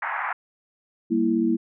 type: band-pass noise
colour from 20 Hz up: pink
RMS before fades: -28 dBFS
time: 0.02-0.33 s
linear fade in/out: 5 ms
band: 760 to 2100 Hz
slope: 48 dB/octave
type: chord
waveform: sine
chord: E diminished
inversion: first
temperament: equal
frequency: 196 / 233.1 / 329.6 Hz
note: G3 / Bb3 / E4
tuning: 0 / 0 / 0 cents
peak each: -28 / -22 / -22 dBFS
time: 1.1-1.57 s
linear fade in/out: 20 ms
effects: none